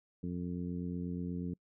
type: harmonic tone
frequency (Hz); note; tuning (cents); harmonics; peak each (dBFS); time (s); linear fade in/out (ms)
88.3; F2; +20; 1 / 2 / 3 / 4 / 5; -44 / -37 / -41 / -49 / -49; 0.23-1.54; 5
effects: noise-tail reverb RT60 0.1 s tail -26 dB re dry